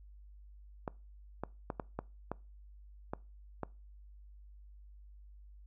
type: clicks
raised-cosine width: 1 ms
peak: -22 dBFS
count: 8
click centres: 0.878 / 1.436 / 1.702 / 1.798 / 1.99 / 2.316 / 3.135 / 3.633 s
effects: noise-tail reverb RT60 0.3 s tail -23 dB re dry + added 50 Hz sine -52 dBFS peak until 5.66 s